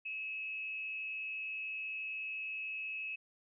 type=tone with amplitude modulation; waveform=sine; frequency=2586 Hz; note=E7; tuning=34 cents flat; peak=-36 dBFS; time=0.05-3.16 s; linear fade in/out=10 ms; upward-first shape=sine; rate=219 Hz; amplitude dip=40%; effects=none